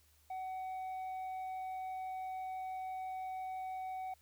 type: tone with tanh clipping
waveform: sine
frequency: 751 Hz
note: F#5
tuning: 26 cents sharp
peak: -40 dBFS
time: 0.3-4.14 s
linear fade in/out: 5 ms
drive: 4 dB
effects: added 75 Hz sine -69 dBFS peak until 4.21 s + white hiss -70 dBFS RMS until 4.21 s